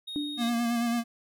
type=tone; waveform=triangle; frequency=3729 Hz; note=A#7; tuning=in tune; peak=-34 dBFS; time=0.07-0.5 s; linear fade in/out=10 ms
type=tone with exponential decay; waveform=sine; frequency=293.7 Hz; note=D4; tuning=in tune; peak=-26 dBFS; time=0.16-0.81 s; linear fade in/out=0 ms; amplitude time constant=140 ms
type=tone with vibrato; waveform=square; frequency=235.4 Hz; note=A#3; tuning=17 cents sharp; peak=-26 dBFS; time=0.37-1.04 s; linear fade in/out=50 ms; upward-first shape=sine; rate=9 Hz; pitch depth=30 cents each way
effects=none